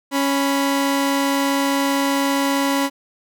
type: tone pair together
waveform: sawtooth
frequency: 277.2 / 987.8 Hz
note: C#4 / B5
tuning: 0 / 0 cents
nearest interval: octave + minor seventh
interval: 2200 cents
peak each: -14 / -20 dBFS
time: 0.11-2.9 s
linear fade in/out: 50 ms
effects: none